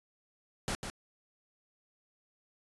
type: noise with echo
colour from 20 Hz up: pink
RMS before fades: -34 dBFS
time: 0.68-0.75 s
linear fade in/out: 0 ms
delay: 150 ms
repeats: 1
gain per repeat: -6 dB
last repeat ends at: 0.9 s
effects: resampled to 24000 Hz